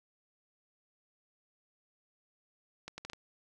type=accelerating click train; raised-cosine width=0.2 ms; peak=-25 dBFS; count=5; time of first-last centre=2.88-3.133 s; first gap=100 ms; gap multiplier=0.7; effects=none